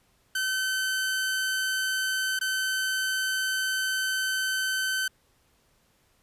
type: tone with dropouts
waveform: sawtooth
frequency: 1532 Hz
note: G6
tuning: 40 cents flat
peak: -22 dBFS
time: 0.35-5.08 s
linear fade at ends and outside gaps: 5 ms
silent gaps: 2.391-2.411 s
effects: pink hiss -66 dBFS RMS until 6.22 s + resampled to 32000 Hz